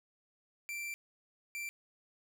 45% pulse tone bursts at uneven times, 2349 Hz, D7, in tune, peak -38 dBFS, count 2, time 0.69-0.94 / 1.55-1.69 s, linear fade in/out 0 ms, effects none

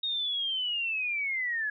sine linear sweep, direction down, 3740 to 1670 Hz, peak -28 dBFS, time 0.03-1.7 s, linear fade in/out 5 ms, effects none

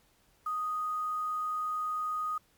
sine tone with quantisation, 1244.5 Hz, D#6, in tune, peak -30 dBFS, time 0.46-2.38 s, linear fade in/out 5 ms, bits 9, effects pink hiss -67 dBFS RMS until 2.57 s + MP3 96 kbps

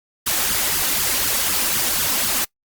white noise with flanger, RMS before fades -20 dBFS, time 0.26-2.45 s, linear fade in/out 10 ms, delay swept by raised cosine 0.61 to 3.91 ms, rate 4 Hz, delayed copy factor +0.8, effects noise-tail reverb RT60 0.1 s tail -24 dB re dry + Opus 48 kbps

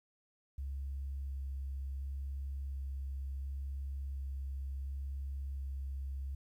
sine tone with vibrato, 68.2 Hz, C#2, 28 cents flat, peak -36 dBFS, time 0.58-6.35 s, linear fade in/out 5 ms, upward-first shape square, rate 0.7 Hz, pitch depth 10 cents each way, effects tanh soft clip ceiling -33 dBFS + 12-bit

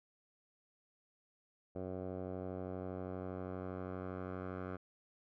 10% pulse tone with low-pass filter sweep, 92.5 Hz, F#2, in tune, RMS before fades -43 dBFS, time 1.75-4.77 s, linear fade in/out 10 ms, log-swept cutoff 650 to 1300 Hz, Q 1.7, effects none

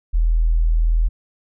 sine tone, 40.78 Hz, E1, 18 cents flat, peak -13 dBFS, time 0.13-1.09 s, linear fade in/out 20 ms, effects none

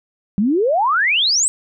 sine exponential sweep, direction up, 187.5 to 8372 Hz, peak -13 dBFS, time 0.38-1.48 s, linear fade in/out 0 ms, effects none

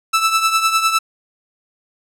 sawtooth tone with tremolo, 1318.5 Hz, E6, in tune, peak -7 dBFS, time 0.13-0.99 s, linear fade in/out 10 ms, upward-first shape triangle, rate 9.9 Hz, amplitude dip 70%, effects low-pass 12000 Hz 12 dB/octave

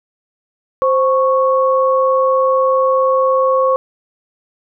sine tone pair together, 523.3 / 1105.8 Hz, C5 / C#6, 0 / -5 cents, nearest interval octave + minor second, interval 1295 cents, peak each -12 / -15 dBFS, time 0.82-3.76 s, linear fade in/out 0 ms, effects none

